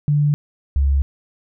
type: tone pair in turn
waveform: sine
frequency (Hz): 146.83 / 69.29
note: D3 / C#2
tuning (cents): 0 / 0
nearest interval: octave + minor second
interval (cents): 1300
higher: first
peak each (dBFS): -13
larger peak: neither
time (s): 0.08-0.34 / 0.76-1.02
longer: neither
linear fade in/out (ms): 0
effects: none